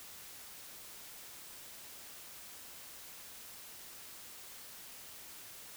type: silence
effects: white hiss -51 dBFS RMS until 5.76 s